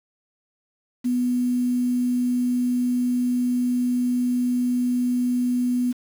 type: tone with quantisation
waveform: sine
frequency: 246.9 Hz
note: B3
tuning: in tune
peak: -19 dBFS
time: 1.04-5.93 s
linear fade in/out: 20 ms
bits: 7
effects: none